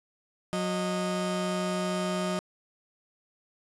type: tone pair together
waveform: 30% pulse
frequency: 182.3 / 620.1 Hz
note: F#3 / D#5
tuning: -25 / -6 cents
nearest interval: octave + major sixth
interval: 2119 cents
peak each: -27 / -29 dBFS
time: 0.53-2.39 s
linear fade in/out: 0 ms
effects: resampled to 24000 Hz + 9-bit